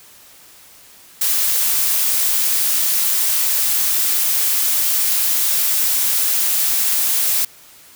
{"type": "noise", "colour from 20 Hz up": "blue", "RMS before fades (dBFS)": -17, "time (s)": [1.21, 7.45], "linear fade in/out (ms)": 5, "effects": ["white hiss -45 dBFS RMS until 7.95 s"]}